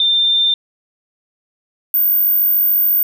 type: tone pair in turn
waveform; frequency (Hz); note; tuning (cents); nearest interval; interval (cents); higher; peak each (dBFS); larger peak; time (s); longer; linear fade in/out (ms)
sine; 3591 / 14447; A7 / A9; +35 / +45; 2 octaves; 2410; second; -11; neither; 0-0.54 / 1.94-3.03; second; 2
effects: none